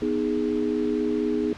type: chord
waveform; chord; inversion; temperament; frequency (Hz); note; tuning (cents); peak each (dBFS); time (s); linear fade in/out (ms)
sine; G# minor; first; equal; 246.9 / 311.1 / 415.3; B3 / D#4 / G#4; 0 / 0 / 0; -27 / -26 / -26; 0.02-1.53; 2
effects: pink hiss -42 dBFS RMS until 1.57 s + low-pass 4000 Hz 12 dB/octave